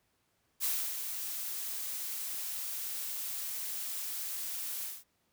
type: noise with ADSR envelope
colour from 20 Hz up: blue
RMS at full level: -31 dBFS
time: 0.6-5.04 s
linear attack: 41 ms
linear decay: 290 ms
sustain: -7 dB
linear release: 200 ms
effects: pink hiss -75 dBFS RMS until 5.32 s + high-pass 60 Hz 12 dB/octave